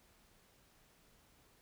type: silence
effects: pink hiss -68 dBFS RMS until 1.61 s